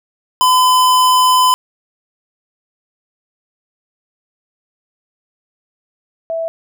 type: tone pair in turn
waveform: square / sine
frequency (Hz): 1013 / 657.3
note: B5 / E5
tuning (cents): +44 / -5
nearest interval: perfect fifth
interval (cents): 749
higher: first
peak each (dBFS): -9 / -17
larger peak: first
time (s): 0.41-1.54 / 6.3-6.48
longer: first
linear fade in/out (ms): 0
effects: none

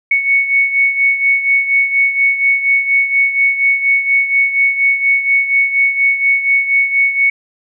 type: beating tone pair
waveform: sine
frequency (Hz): 2217 / 2221.2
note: C#7 / C#7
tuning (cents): 0 / +3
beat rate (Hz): 4.2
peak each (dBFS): -11 / -17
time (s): 0.11-7.3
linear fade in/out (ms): 5
effects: none

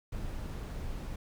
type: noise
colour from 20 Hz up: brown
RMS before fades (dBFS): -38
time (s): 0.12-1.16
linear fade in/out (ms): 5
effects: none

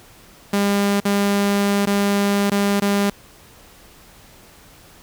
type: tone with dropouts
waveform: sawtooth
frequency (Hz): 201.3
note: G3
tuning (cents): +46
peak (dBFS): -12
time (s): 0.53-3.1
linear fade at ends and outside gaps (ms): 5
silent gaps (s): 1.002-1.051 / 1.856-1.87 / 2.5-2.516 / 2.8-2.819
effects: pink hiss -47 dBFS RMS until 5.02 s

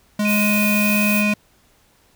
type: tone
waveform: square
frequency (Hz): 208.8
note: G#3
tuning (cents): +10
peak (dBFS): -18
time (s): 0.19-1.34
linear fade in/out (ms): 5
type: tone with vibrato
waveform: sine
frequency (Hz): 2489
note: D#7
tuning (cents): 0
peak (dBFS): -20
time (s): 0.25-1.33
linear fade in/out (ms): 2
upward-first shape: sine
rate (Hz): 1.6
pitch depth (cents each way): 9
type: noise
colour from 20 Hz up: violet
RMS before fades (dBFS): -25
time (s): 0.26-1.24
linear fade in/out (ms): 50
effects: pink hiss -57 dBFS RMS until 2.15 s

